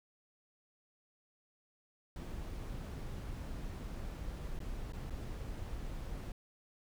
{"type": "noise with dropouts", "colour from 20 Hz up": "brown", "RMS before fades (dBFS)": -42, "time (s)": [2.16, 6.32], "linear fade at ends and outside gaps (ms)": 2, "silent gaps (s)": [[4.591, 4.602], [4.923, 4.933], [5.099, 5.105]], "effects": []}